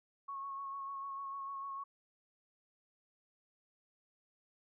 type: tone with vibrato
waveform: sine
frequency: 1100 Hz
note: C#6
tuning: 14 cents flat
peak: -40 dBFS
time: 0.28-1.84 s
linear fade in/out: 10 ms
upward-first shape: sine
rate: 6.7 Hz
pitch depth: 22 cents each way
effects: none